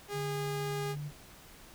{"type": "tone", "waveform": "sawtooth", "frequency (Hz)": 409.2, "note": "G#4", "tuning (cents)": -26, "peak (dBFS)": -31, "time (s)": [0.08, 0.96], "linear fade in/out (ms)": 50}
{"type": "tone with vibrato", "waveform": "sine", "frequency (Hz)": 146.83, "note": "D3", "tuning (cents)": 0, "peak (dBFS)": -36, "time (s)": [0.12, 1.12], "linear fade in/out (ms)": 50, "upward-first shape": "sine", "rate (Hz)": 8, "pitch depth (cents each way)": 8}
{"effects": ["pink hiss -54 dBFS RMS until 1.74 s"]}